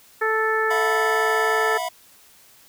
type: harmonic tone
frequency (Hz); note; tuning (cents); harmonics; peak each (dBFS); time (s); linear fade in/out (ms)
439.4; A4; -2; 1 / 2 / 3 / 4 / 5; -23 / -28 / -25 / -23 / -36; 0.21-1.78; 10
type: chord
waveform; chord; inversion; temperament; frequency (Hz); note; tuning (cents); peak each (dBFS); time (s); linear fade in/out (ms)
square; E suspended second; none; equal with one note detuned; 659.3 / 722.7 / 987.8; E5 / F#5 / B5; 0 / -41 / 0; -30; 0.7-1.89; 10
effects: white hiss -52 dBFS RMS until 2.68 s